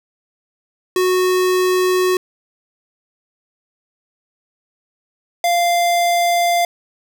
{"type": "tone pair in turn", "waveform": "square", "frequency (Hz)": [367.8, 694.3], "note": ["F#4", "F5"], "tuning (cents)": [-10, -10], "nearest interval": "major seventh", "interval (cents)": 1100, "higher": "second", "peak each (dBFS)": -14, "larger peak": "neither", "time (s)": [[0.96, 2.17], [5.44, 6.65]], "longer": "neither", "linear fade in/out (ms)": 2, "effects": []}